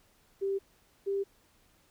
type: tone pair in turn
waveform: sine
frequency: 392 / 395.4 Hz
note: G4 / G4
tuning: 0 / +15 cents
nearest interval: unison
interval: 15 cents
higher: second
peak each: -28 dBFS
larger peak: neither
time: 0.41-0.59 / 1.06-1.24 s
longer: neither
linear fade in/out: 20 ms
effects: pink hiss -66 dBFS RMS until 1.9 s